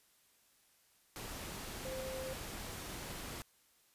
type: tone in noise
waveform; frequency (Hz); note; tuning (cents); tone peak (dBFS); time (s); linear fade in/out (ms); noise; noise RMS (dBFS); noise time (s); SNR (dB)
sine; 523.3; C5; 0; -41; 1.85-2.33; 0; pink; -45; 1.16-3.42; +1
effects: white hiss -70 dBFS RMS until 3.94 s + resampled to 32000 Hz